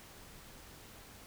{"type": "silence", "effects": ["pink hiss -54 dBFS RMS until 1.26 s"]}